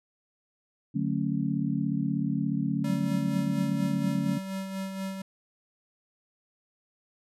sine chord, D major seventh, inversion none, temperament just, 146.83 / 183.54 / 220.2 / 275.3 Hz, D3 / F#3 / A3 / C#4, 0 / -14 / +2 / -12 cents, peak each -31 dBFS, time 0.94-4.39 s, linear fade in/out 20 ms
square tone with tremolo, 192.3 Hz, G3, 33 cents flat, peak -31 dBFS, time 2.84-5.22 s, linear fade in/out 5 ms, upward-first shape sine, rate 4.2 Hz, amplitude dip 45%
effects resampled to 32000 Hz

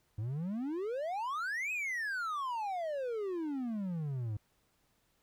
triangle exponential two-way sweep, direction up then down, 101.2 to 2580 to 101.2 Hz, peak -32 dBFS, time 0.18-4.37 s, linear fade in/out 5 ms, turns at 1.72 s, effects pink hiss -74 dBFS RMS until 5.22 s

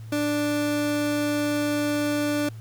30% pulse tone, 294 Hz, D4, 2 cents sharp, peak -20 dBFS, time 0.12-2.49 s, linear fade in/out 5 ms, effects added 111 Hz sine -36 dBFS peak until 2.6 s + pink hiss -55 dBFS RMS until 2.6 s

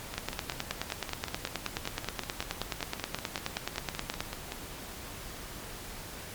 two click trains, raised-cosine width 0.2 ms, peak -18 / -13 dBFS, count 24 / 39, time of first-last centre 0.14-4.521 / 0.18-4.205 s, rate 5.25 / 9.44 Hz, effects pink hiss -43 dBFS RMS until 6.34 s + MP3 96 kbps

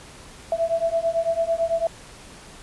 sine beating tone pair, 660 / 669 Hz, E5 / E5, +2 / +25 cents, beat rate 9 Hz, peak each -23 dBFS, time 0.52-1.87 s, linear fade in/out 2 ms, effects pink hiss -44 dBFS RMS until 2.62 s + resampled to 24000 Hz

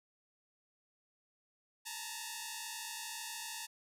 5% pulse tone cluster, 864 / 913 / 946 Hz, A5 / A#5 / A#5, -32 / -36 / +25 cents, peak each -34 / -33 / -36 dBFS, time 1.85-3.67 s, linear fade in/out 20 ms, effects none

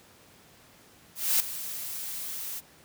blue noise with ADSR envelope, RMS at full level -22 dBFS, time 1.15-2.61 s, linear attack 250 ms, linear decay 4 ms, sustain -14 dB, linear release 30 ms, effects pink hiss -56 dBFS RMS until 2.84 s + high-pass 80 Hz 12 dB/octave

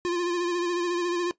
square tone with vibrato, 349.6 Hz, F4, 2 cents sharp, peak -25 dBFS, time 0.05-1.31 s, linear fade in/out 0 ms, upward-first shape sine, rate 14 Hz, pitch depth 38 cents each way, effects noise-tail reverb RT60 0.1 s tail -17 dB re dry + resampled to 16000 Hz

